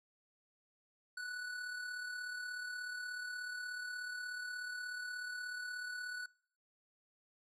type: tone with amplitude modulation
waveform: square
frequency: 1480 Hz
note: F#6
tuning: in tune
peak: -40 dBFS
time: 1.17-6.26 s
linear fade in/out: 5 ms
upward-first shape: sine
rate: 36.6 Hz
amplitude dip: 40%
effects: noise-tail reverb RT60 0.6 s tail -25 dB re dry + low-pass 9000 Hz 12 dB/octave